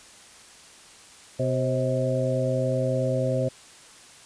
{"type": "harmonic tone with a mistuned harmonic", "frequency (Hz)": 127.4, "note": "C3", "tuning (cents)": -46, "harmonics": [1, 2, 3, 4, 5], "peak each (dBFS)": [-26, -31, -34, -26, -30], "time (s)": [1.39, 3.49], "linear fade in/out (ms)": 10, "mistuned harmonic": 4, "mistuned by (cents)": 57, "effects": ["white hiss -49 dBFS RMS until 4.25 s", "resampled to 22050 Hz"]}